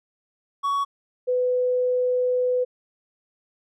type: tone pair in turn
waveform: triangle / sine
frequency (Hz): 1121 / 499.9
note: C#6 / B4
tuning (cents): +19 / +21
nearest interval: octave + major second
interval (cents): 1398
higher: first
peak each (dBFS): -19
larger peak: neither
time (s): 0.63-0.85 / 1.27-2.65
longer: second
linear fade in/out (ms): 20
effects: none